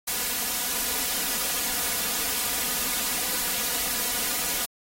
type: noise with comb filter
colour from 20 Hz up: white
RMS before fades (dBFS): -27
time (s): 0.07-4.66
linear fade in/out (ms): 10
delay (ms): 4.1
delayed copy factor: +0.85
effects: AAC 48 kbps